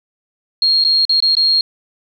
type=tone with dropouts; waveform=sine; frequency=4252 Hz; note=C8; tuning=27 cents sharp; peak=-10 dBFS; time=0.62-1.61 s; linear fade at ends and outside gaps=2 ms; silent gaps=0.84-0.848 / 1.052-1.094 / 1.203-1.224 / 1.352-1.368 s; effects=8-bit